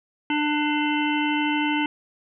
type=harmonic tone with a mistuned harmonic; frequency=297.9 Hz; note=D4; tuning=25 cents sharp; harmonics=1 / 3 / 5 / 7 / 9 / 10; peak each=-23 / -27 / -32 / -30 / -31 / -33 dBFS; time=0.3-1.86 s; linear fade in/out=2 ms; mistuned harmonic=10; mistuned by=+30 cents; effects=none